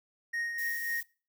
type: tone with tremolo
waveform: triangle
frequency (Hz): 1864.7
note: A#6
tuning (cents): 0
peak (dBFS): -28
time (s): 0.33-1.01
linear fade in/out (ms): 10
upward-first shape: triangle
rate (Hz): 3.7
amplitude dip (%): 50
type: noise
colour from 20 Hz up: violet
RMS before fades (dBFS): -42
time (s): 0.58-1.03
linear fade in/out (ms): 5
effects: noise-tail reverb RT60 0.4 s tail -23 dB re dry